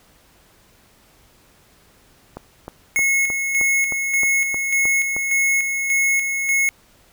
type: click train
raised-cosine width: 1 ms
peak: -17 dBFS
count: 10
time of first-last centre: 2.37-5.165 s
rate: 3.22 Hz
type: tone with tremolo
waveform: square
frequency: 2179 Hz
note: C#7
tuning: 30 cents flat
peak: -16 dBFS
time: 2.96-6.69 s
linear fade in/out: 0 ms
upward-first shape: square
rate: 1.7 Hz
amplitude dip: 45%
effects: pink hiss -54 dBFS RMS until 7.12 s